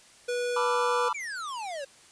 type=tone; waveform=square; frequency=487.9 Hz; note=B4; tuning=21 cents flat; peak=-28 dBFS; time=0.28-1.09 s; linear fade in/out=10 ms
type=chord; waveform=triangle; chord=B half-diminished seventh; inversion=third; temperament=equal with one note detuned; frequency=880 / 987.8 / 1174.7 / 1365 Hz; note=A5 / B5 / D6 / F6; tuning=0 / 0 / 0 / -40 cents; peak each=-32 / -28 / -28 / -32 dBFS; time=0.56-1.13 s; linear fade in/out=5 ms
type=exponential sweep; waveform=square; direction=down; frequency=2405 to 529 Hz; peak=-34 dBFS; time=1.14-1.85 s; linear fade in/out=10 ms
effects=white hiss -55 dBFS RMS until 2.11 s + resampled to 22050 Hz